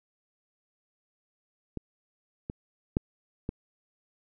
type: clicks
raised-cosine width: 3 ms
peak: -21 / -21 / -11 / -18 dBFS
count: 4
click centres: 1.773 / 2.499 / 2.969 / 3.491 s
effects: none